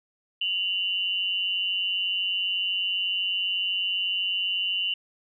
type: tone pair together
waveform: sine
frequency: 2794 / 2982 Hz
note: F7 / F#7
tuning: 0 / +13 cents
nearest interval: minor second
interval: 113 cents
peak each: -27 dBFS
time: 0.41-4.94 s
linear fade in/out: 5 ms
effects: none